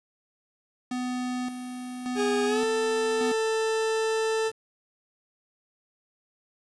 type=tone with tremolo; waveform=square; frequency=250 Hz; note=B3; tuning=21 cents sharp; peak=-29 dBFS; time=0.91-3.32 s; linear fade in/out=5 ms; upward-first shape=square; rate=0.87 Hz; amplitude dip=60%
type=tone with pitch glide; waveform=40% pulse; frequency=410.9 to 442.9 Hz; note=G#4 to A4; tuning=-18 to +11 cents; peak=-23 dBFS; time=2.15-4.52 s; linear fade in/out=50 ms; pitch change=+129 cents; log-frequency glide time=2.46-2.63 s
effects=resampled to 22050 Hz + 8-bit